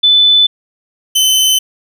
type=tone pair in turn; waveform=sine / sawtooth; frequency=3502 / 3048 Hz; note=A7 / G7; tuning=-9 / -49 cents; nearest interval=major second; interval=240 cents; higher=first; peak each=-5 dBFS; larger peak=neither; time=0.03-0.47 / 1.15-1.59 s; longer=neither; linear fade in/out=10 ms; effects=none